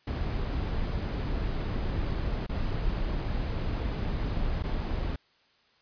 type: noise with dropouts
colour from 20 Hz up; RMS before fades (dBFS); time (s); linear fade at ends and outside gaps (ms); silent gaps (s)
brown; -30; 0.07-5.16; 5; 2.465-2.493 / 4.626-4.636
effects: white hiss -65 dBFS RMS until 5.81 s + resampled to 11025 Hz